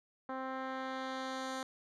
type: tone with low-pass filter sweep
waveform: 10% pulse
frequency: 262.5 Hz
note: C4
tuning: 6 cents sharp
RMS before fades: -40 dBFS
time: 0.29-1.63 s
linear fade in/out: 2 ms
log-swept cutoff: 1300 to 8000 Hz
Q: 0.94
effects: none

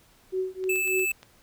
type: tone with tremolo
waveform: sine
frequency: 374.6 Hz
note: F#4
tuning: 21 cents sharp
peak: -23 dBFS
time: 0.32-1.06 s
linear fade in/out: 20 ms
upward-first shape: triangle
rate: 3.4 Hz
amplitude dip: 100%
type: click train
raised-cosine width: 0.2 ms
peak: -28 dBFS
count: 6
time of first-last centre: 0.64-1.23 s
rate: 8.47 Hz
type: tone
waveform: square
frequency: 2625 Hz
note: E7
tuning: 8 cents flat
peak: -25 dBFS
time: 0.69-1.12 s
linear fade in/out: 5 ms
effects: pink hiss -59 dBFS RMS until 1.42 s

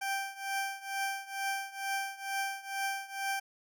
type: tone with tremolo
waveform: 20% pulse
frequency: 784 Hz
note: G5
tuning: in tune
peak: -25 dBFS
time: 0.01-3.4 s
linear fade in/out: 10 ms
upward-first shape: triangle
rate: 2.2 Hz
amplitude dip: 90%
effects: none

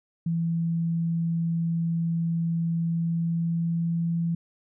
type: tone with pitch glide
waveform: sine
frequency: 166.7 to 168.05 Hz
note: E3 to E3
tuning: +20 to +34 cents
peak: -23 dBFS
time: 0.26-4.35 s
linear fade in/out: 5 ms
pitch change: +14 cents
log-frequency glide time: 2.79-4.17 s
effects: none

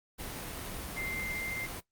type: tone in noise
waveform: sine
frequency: 2093 Hz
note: C7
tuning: in tune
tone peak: -35 dBFS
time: 0.96-1.67 s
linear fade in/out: 20 ms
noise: pink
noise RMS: -40 dBFS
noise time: 0.18-1.81 s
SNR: +2 dB
effects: noise-tail reverb RT60 0.1 s tail -17 dB re dry + Opus 32 kbps

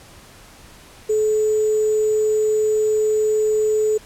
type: tone with sample-and-hold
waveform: sine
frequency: 430 Hz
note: A4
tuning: 40 cents flat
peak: -15 dBFS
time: 1.09-3.98 s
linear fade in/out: 10 ms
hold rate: 7350 Hz
effects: pink hiss -45 dBFS RMS until 4.05 s + low-pass 12000 Hz 12 dB/octave

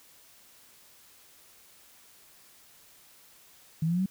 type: exponential sweep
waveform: sine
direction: up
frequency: 155.56 to 196 Hz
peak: -24 dBFS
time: 3.82-4.06 s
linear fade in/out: 5 ms
effects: white hiss -57 dBFS RMS until 4.1 s

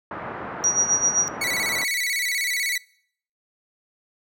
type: low-pass noise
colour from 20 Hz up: white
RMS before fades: -33 dBFS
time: 0.11-1.84 s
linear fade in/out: 2 ms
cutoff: 1500 Hz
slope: 24 dB/octave
type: tone with tremolo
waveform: sine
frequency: 5760 Hz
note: F#8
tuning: 47 cents flat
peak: -15 dBFS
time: 0.64-1.28 s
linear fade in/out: 0 ms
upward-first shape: sine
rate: 7.7 Hz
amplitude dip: 75%
type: tone with vibrato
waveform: sawtooth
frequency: 2093 Hz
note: C7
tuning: in tune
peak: -19 dBFS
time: 1.41-2.78 s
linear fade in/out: 5 ms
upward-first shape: square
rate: 16 Hz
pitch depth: 100 cents each way
effects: noise-tail reverb RT60 0.6 s tail -23 dB re dry + high-pass 100 Hz 12 dB/octave

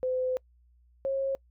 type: tone pair in turn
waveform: sine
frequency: 511 / 541.4 Hz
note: C5 / C#5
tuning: -41 / -41 cents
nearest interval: minor second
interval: 100 cents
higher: second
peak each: -26 dBFS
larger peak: neither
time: 0.03-0.37 / 1.05-1.35 s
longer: first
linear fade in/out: 0 ms
effects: noise-tail reverb RT60 0.1 s tail -26 dB re dry + added 60 Hz sine -59 dBFS peak until 1.5 s

